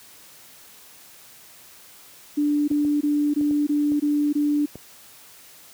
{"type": "tone bursts", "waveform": "sine", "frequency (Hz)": 293.7, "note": "D4", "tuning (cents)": 0, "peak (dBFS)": -18, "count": 7, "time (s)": [2.37, 4.66], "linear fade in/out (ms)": 10, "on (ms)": 310, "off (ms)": 20}
{"type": "clicks", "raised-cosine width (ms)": 2, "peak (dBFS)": -23, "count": 6, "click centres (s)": [2.714, 2.849, 3.411, 3.51, 3.919, 4.756]}
{"effects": ["white hiss -48 dBFS RMS until 5.73 s", "high-pass 60 Hz 12 dB/octave"]}